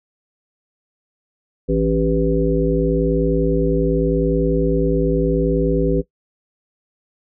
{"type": "harmonic tone with a mistuned harmonic", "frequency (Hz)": 54.9, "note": "A1", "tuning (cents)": -3, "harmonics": [1, 3, 5, 7, 9], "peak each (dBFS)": [-21, -21, -21, -21, -21], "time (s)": [1.68, 6.02], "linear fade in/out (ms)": 20, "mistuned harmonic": 7, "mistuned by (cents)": 40, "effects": ["noise-tail reverb RT60 0.1 s tail -17 dB re dry"]}